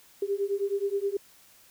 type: beating tone pair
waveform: sine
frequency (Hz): 394.4 / 403.9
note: G4 / G#4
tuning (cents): +11 / -48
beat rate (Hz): 9.5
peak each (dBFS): -29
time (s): 0.22-1.17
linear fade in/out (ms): 5
effects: white hiss -57 dBFS RMS until 1.7 s